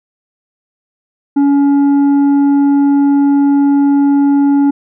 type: tone with tanh clipping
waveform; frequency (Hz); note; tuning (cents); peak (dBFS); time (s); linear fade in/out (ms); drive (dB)
sine; 282; C#4; +30; -8; 1.36-4.71; 10; 6
effects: none